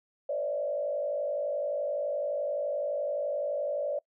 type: tone with frequency modulation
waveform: sine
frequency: 581 Hz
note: D5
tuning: 19 cents flat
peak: -28 dBFS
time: 0.29-3.99 s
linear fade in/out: 5 ms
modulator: 51.7 Hz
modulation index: 1
effects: noise-tail reverb RT60 0.1 s tail -23 dB re dry

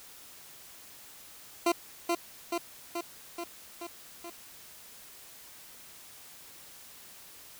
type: tone with echo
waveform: 20% pulse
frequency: 342.8 Hz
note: F4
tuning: 32 cents flat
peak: -18 dBFS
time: 1.66-1.72 s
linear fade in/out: 5 ms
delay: 430 ms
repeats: 6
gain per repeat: -3 dB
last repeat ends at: 4.3 s
effects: white hiss -51 dBFS RMS until 7.59 s

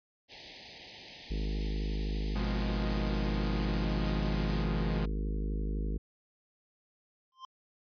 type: band-stop noise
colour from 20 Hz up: white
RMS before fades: -43 dBFS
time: 0.28-4.66 s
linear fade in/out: 50 ms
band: 900 to 1800 Hz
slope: 96 dB/octave
type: harmonic tone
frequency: 51.91 Hz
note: G#1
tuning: in tune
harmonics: 1 / 3 / 4 / 5 / 6 / 7 / 8 / 9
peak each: -31 / -41 / -43 / -45 / -47 / -48 / -49 / -50 dBFS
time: 1.3-5.98 s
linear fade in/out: 10 ms
type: chord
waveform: sawtooth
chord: F half-diminished seventh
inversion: second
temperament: equal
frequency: 123.47 / 155.56 / 174.61 / 207.7 Hz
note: Cb3 / Eb3 / F3 / Ab3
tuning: 0 / 0 / 0 / 0 cents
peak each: -35 dBFS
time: 2.35-5.06 s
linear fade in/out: 10 ms
type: tone with exponential growth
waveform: square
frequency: 1046.5 Hz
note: C6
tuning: in tune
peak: -40 dBFS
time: 7.32-7.45 s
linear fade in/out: 2 ms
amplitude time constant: 28 ms
effects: resampled to 11025 Hz

